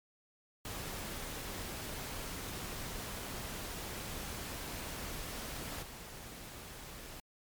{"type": "noise with level steps", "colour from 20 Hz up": "pink", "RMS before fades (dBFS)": [-42, -48], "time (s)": [0.65, 7.2], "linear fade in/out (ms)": 2, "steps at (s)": 5.82, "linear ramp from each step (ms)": 10, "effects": ["MP3 96 kbps"]}